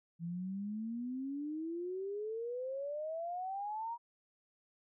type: exponential sweep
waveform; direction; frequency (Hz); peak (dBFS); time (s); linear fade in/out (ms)
sine; up; 164.81 to 956; -37; 0.19-3.98; 50
effects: none